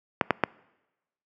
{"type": "clicks", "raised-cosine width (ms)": 0.5, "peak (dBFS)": -4, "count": 3, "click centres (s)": [0.212, 0.307, 0.437], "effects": ["noise-tail reverb RT60 1.0 s tail -24 dB re dry", "high-pass 150 Hz 12 dB/octave"]}